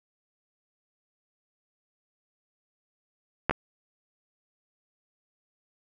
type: clicks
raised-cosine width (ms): 0.5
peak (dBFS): -6 / -11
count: 2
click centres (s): 3.496 / 3.51
effects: none